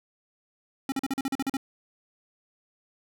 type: tone bursts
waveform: square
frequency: 270 Hz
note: C#4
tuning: 45 cents flat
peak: -26 dBFS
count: 10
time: 0.89-1.569 s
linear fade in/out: 2 ms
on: 31 ms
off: 41 ms
effects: none